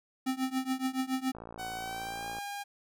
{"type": "tone with tremolo", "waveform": "square", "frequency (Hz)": 261.2, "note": "C4", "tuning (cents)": -3, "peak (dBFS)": -27, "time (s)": [0.26, 1.32], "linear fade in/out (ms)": 10, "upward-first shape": "triangle", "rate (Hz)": 7.1, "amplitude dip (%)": 95}
{"type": "click train", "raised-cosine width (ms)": 1, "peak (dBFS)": -30, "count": 60, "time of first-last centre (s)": [1.35, 2.385], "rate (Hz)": 57}
{"type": "tone with pitch glide", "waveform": "sawtooth", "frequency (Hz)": [750, 808.5], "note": ["F#5", "G#5"], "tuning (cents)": [23, -47], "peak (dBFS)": -33, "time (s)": [1.58, 2.64], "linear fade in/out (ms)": 20, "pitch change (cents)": 130, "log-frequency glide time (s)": [1.75, 2.28]}
{"effects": []}